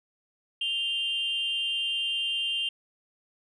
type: tone pair together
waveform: sine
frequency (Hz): 2800 / 3145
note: F7 / G7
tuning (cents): +4 / +5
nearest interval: major second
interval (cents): 201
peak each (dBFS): -28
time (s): 0.61-2.69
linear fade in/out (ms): 5
effects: tanh soft clip ceiling -21 dBFS